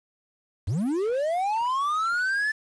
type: linear sweep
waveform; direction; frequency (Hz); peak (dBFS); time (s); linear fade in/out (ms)
triangle; up; 78.8 to 1760; -21; 0.67-2.52; 10
effects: resampled to 22050 Hz + 8-bit